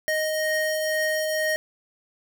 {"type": "tone pair together", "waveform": "square", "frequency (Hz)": [622.3, 1864.8], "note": ["D#5", "A#6"], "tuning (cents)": [0, 0], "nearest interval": "octave + perfect fifth", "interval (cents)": 1900, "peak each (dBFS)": [-25, -28], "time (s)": [0.08, 1.56], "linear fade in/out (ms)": 0, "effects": []}